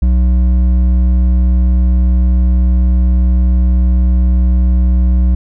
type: tone with hard clipping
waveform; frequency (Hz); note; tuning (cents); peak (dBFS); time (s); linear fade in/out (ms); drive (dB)
sine; 61.74; B1; 0; -9; 0.02-5.35; 5; 7
effects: none